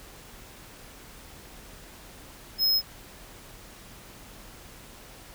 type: tone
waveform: square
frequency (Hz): 5140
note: E8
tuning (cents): -45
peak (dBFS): -21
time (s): 2.58-2.82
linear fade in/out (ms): 50
effects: added 41 Hz sine -55 dBFS peak until 5.34 s + pink hiss -48 dBFS RMS until 5.34 s